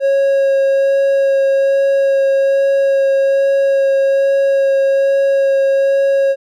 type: tone with vibrato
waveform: triangle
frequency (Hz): 547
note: C#5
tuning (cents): -23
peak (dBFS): -8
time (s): 0-6.36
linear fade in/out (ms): 50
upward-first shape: sine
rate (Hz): 1.2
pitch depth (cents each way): 9
effects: none